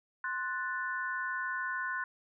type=chord; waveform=sine; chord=F# diminished; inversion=second; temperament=equal; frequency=1046.5 / 1480 / 1760 Hz; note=C6 / F#6 / A6; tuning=0 / 0 / 0 cents; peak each=-38 / -35 / -39 dBFS; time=0.24-2.04 s; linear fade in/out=2 ms; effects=none